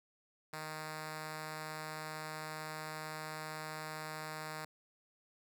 5% pulse tone with notch filter, 155.56 Hz, D#3, in tune, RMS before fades -44 dBFS, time 0.53-4.65 s, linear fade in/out 2 ms, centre 360 Hz, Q 1.8, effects none

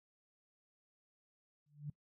sine tone with exponential growth, 146.83 Hz, D3, in tune, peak -37 dBFS, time 1.66-1.9 s, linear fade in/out 5 ms, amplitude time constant 51 ms, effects noise-tail reverb RT60 0.1 s tail -22 dB re dry

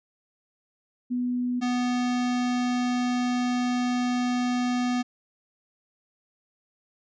sine / square tone pair in turn, 246.9 / 246.9 Hz, B3 / B3, 0 / 0 cents, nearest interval unison, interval 0 cents, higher neither, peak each -24 dBFS, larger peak neither, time 1.1-1.61 / 1.61-5.03 s, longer second, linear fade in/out 20 ms, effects resampled to 16000 Hz

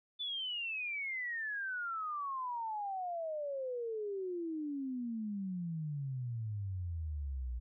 sine exponential sweep, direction down, 3520 to 58.27 Hz, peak -36 dBFS, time 0.19-7.6 s, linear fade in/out 20 ms, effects none

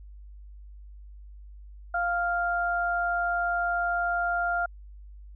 sine tone pair together, 698.5 / 1396.9 Hz, F5 / F6, 0 / 0 cents, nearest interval octave, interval 1200 cents, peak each -27 dBFS, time 1.94-4.66 s, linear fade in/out 5 ms, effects added 50 Hz sine -43 dBFS peak until 5.35 s

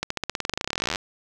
accelerating click train, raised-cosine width 0.2 ms, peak -8 dBFS, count 30, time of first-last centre 0.03-0.958 s, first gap 74 ms, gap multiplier 0.93, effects none

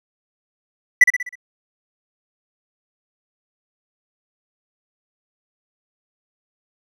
triangle tone with echo, 1975.5 Hz, B6, in tune, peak -3 dBFS, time 1.01-1.04 s, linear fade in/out 5 ms, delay 63 ms, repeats 5, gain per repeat -6 dB, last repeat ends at 1.355 s, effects none

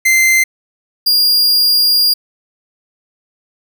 45% pulse tone pair in turn, 2079 / 4821 Hz, C7 / D8, -12 / +45 cents, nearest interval octave + minor third, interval 1457 cents, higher second, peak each -8 dBFS, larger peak neither, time 0.05-0.44 / 1.06-2.14 s, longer second, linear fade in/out 10 ms, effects 8-bit

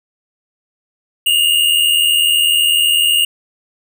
square tone pair together, 2804 / 2884 Hz, F7 / F#7, +6 / -45 cents, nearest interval unison, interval 49 cents, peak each -14 dBFS, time 1.26-3.25 s, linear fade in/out 5 ms, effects none

